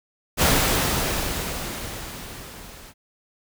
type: noise with level ramp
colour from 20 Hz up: pink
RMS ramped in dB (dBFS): -17 to -44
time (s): 0.37-2.94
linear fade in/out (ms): 50
effects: none